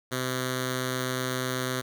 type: tone with notch filter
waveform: 5% pulse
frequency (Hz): 128.1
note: C3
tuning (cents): -36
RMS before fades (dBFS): -30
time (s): 0.11-1.82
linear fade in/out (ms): 20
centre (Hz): 820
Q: 1.2
effects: none